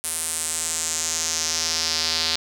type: tone with band-pass filter sweep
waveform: square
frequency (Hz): 81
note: E2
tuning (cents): -30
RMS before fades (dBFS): -25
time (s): 0.04-2.36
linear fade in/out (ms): 0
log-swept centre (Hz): 9800 to 4400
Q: 3.3
effects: none